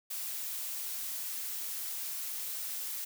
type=noise; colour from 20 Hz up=blue; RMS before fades=-38 dBFS; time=0.1-3.05 s; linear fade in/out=10 ms; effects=none